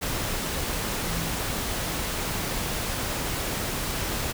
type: tone in noise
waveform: sine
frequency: 167 Hz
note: E3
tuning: 23 cents sharp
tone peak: -34 dBFS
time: 1.04-1.36 s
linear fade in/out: 20 ms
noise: pink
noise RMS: -29 dBFS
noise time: 0.01-4.33 s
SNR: -8 dB
effects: none